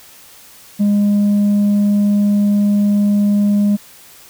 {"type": "tone with tanh clipping", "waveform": "sine", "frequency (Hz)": 204.7, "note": "G#3", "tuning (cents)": -25, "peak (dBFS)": -11, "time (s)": [0.79, 3.77], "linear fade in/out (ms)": 20, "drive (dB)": 2, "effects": ["white hiss -42 dBFS RMS until 4.29 s"]}